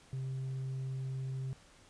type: tone with tanh clipping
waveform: triangle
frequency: 132.1 Hz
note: C3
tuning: 17 cents sharp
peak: -36 dBFS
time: 0.13-1.53 s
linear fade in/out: 0 ms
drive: 7 dB
effects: pink hiss -61 dBFS RMS until 1.89 s + resampled to 22050 Hz

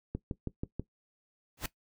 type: click train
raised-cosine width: 3 ms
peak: -21 dBFS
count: 5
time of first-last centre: 0.15-0.796 s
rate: 6.19 Hz
type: noise with exponential growth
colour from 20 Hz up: pink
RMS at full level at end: -29 dBFS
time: 1.57-1.66 s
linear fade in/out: 5 ms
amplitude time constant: 19 ms
effects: noise-tail reverb RT60 0.1 s tail -17 dB re dry

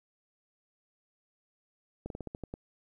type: slowing click train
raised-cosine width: 2 ms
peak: -25 dBFS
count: 8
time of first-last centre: 2.06-2.539 s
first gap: 42 ms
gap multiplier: 1.16
effects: 11-bit

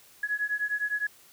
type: beating tone pair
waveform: sine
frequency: 1678 / 1687.8 Hz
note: G#6 / G#6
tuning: +17 / +27 cents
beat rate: 9.8 Hz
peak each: -30 / -30 dBFS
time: 0.23-1.07 s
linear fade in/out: 5 ms
effects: white hiss -56 dBFS RMS until 1.32 s

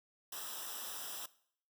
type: noise with comb filter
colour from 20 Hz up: white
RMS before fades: -44 dBFS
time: 0.32-1.26 s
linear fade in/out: 5 ms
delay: 0.45 ms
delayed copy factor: -0.85
effects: noise-tail reverb RT60 0.6 s tail -19 dB re dry

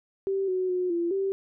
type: tone with pitch steps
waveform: sine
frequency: 388.8 / 370.4 / 363.1 / 341.9 / 388.9 Hz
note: G4 / F#4 / F#4 / F4 / G4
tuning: -14 / +2 / -33 / -37 / -14 cents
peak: -24 dBFS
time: 0.27-1.32 s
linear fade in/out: 0 ms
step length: 210 ms
effects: none

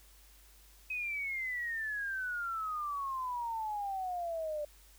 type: exponential sweep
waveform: sine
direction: down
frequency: 2541 to 587.3 Hz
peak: -34 dBFS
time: 0.9-4.65 s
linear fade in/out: 5 ms
effects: added 50 Hz sine -59 dBFS peak until 4.98 s + white hiss -62 dBFS RMS until 4.98 s

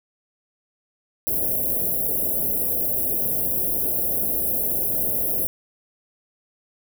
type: band-stop noise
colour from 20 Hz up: white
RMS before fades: -23 dBFS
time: 1.27-5.47 s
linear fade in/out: 0 ms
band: 670 to 11000 Hz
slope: 48 dB/octave
effects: none

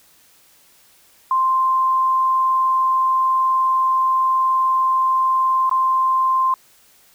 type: tone with dropouts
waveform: sine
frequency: 1046.5 Hz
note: C6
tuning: in tune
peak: -14 dBFS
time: 1.31-6.54 s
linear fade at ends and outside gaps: 2 ms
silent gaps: 5.695-5.712 s
effects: white hiss -53 dBFS RMS until 7.14 s

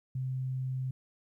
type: tone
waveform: sine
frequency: 130 Hz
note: C3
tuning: 11 cents flat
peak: -31 dBFS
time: 0.15-0.91 s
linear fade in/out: 5 ms
effects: 12-bit

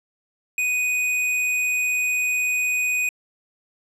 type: tone with hard clipping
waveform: sine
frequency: 2489 Hz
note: D#7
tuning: in tune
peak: -21 dBFS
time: 0.58-3.09 s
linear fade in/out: 2 ms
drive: 14 dB
effects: low-pass 12000 Hz 12 dB/octave

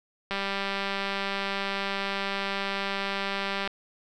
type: click train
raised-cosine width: 0.3 ms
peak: -14 dBFS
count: 664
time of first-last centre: 0.31-3.675 s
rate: 197 Hz
effects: none

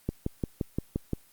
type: click train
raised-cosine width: 3 ms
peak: -15 dBFS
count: 7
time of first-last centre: 0.09-1.133 s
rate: 5.75 Hz
effects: white hiss -60 dBFS RMS until 1.32 s + Opus 24 kbps

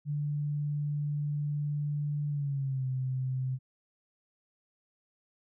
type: tone with pitch glide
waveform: sine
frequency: 146.83 to 130.06 Hz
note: D3 to C3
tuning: 0 to -10 cents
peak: -29 dBFS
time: 0.05-3.59 s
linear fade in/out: 50 ms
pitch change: -210 cents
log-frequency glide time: 2.29-2.86 s
effects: none

